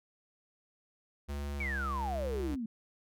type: tone with pitch glide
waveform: square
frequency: 71.4 to 68.18 Hz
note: D2 to C#2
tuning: -48 to -28 cents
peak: -36 dBFS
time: 1.28-2.56 s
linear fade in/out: 20 ms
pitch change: -80 cents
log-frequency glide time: 1.55-1.67 s
type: exponential sweep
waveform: sine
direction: down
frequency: 2349 to 213.1 Hz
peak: -34 dBFS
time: 1.6-2.66 s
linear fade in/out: 5 ms
effects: none